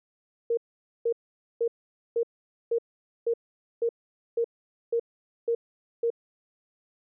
sine tone bursts, 465.8 Hz, A#4, 1 cent flat, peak -22 dBFS, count 11, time 0.5-6.103 s, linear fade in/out 5 ms, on 73 ms, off 480 ms, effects none

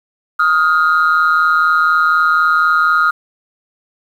sine tone pair together, 1250 / 1414.1 Hz, D#6 / F6, +8 / +21 cents, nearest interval major second, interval 213 cents, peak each -11 dBFS, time 0.39-3.11 s, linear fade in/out 10 ms, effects tanh soft clip ceiling -5 dBFS + 7-bit

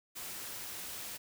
white noise, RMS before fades -43 dBFS, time 0.15-1.18 s, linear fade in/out 20 ms, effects none

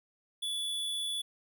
square tone, 3439 Hz, A7, 40 cents flat, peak -33 dBFS, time 0.42-1.22 s, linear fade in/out 10 ms, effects none

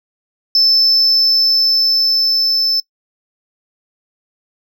triangle tone with level ramp, 5274 Hz, E8, in tune, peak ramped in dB -6 to -11 dBFS, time 0.55-2.8 s, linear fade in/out 2 ms, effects noise-tail reverb RT60 0.1 s tail -23 dB re dry + tanh soft clip ceiling -4 dBFS

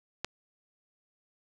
click, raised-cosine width 0.2 ms, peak -14 dBFS, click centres 0.246 s, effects none

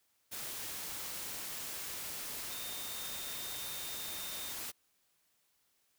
sine tone in noise, 3652 Hz, A#7, 36 cents flat, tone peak -47 dBFS, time 2.5-4.53 s, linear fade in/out 20 ms, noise white, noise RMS -42 dBFS, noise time 0.31-4.72 s, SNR -8 dB, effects white hiss -75 dBFS RMS until 5.98 s

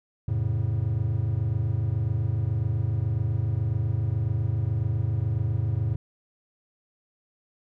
triangle chord, F augmented, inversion none, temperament just, 87.31 / 109.13 / 136.42 Hz, F2 / A2 / C#3, 0 / -14 / -27 cents, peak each -28 / -23 / -28 dBFS, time 0.28-5.96 s, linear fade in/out 5 ms, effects none

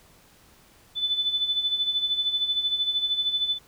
sine tone with tremolo, 3500 Hz, A7, 10 cents flat, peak -20 dBFS, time 0.95-3.59 s, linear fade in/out 50 ms, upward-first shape sine, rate 13 Hz, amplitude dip 65%, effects pink hiss -56 dBFS RMS until 3.67 s

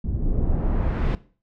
brown noise with low-pass filter sweep, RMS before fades -22 dBFS, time 0.04-1.15 s, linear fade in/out 2 ms, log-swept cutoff 210 to 3300 Hz, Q 0.8, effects noise-tail reverb RT60 0.4 s tail -18 dB re dry

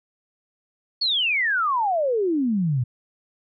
sine exponential sweep, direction down, 4504 to 116.54 Hz, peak -19 dBFS, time 1.01-2.84 s, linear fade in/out 10 ms, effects none

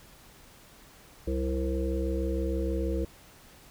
harmonic tone with a mistuned harmonic, 66.3 Hz, C2, 23 cents sharp, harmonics 1 / 3 / 5 / 7 / 8, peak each -29 / -37 / -33 / -35 / -38 dBFS, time 1.27-3.05 s, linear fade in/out 5 ms, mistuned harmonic 3, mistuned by -83 cents, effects pink hiss -54 dBFS RMS until 3.7 s

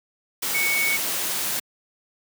sine tone in noise, 2225 Hz, C#7, 6 cents sharp, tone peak -21 dBFS, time 0.54-0.97 s, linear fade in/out 10 ms, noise white, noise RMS -26 dBFS, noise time 0.42-1.6 s, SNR +2 dB, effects high-pass 150 Hz 12 dB/octave

